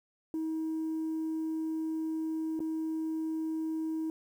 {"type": "tone with dropouts", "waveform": "sine", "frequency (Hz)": 318.6, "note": "D#4", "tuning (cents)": 41, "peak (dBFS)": -29, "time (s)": [0.34, 4.1], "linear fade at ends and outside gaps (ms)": 1, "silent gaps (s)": [2.593, 2.603], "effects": ["tanh soft clip ceiling -29 dBFS", "10-bit"]}